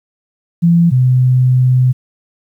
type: tone pair in turn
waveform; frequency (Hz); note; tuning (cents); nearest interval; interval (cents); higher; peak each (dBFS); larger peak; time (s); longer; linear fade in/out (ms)
sine; 170 / 127.36; F3 / C3; -46 / -46; perfect fourth; 500; first; -6 / -7; first; 0.62-0.91 / 0.91-1.93; second; 20
effects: 8-bit